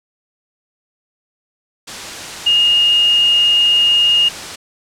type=tone in noise; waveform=sine; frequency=2847 Hz; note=F7; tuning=33 cents sharp; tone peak=-9 dBFS; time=2.46-4.29 s; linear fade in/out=10 ms; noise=white; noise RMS=-27 dBFS; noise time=1.87-4.56 s; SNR=+15 dB; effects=low-pass 7000 Hz 12 dB/octave